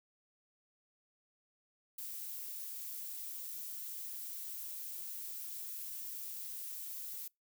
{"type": "noise", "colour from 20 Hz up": "violet", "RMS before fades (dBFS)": -44, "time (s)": [1.98, 7.28], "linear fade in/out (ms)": 5, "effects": ["noise-tail reverb RT60 0.2 s tail -26 dB re dry"]}